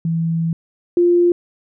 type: tone pair in turn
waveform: sine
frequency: 164.81 / 349.2 Hz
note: E3 / F4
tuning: 0 / 0 cents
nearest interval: octave + minor second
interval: 1300 cents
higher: second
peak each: -16 / -10 dBFS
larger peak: second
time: 0.05-0.53 / 0.97-1.32 s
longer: first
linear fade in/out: 2 ms
effects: none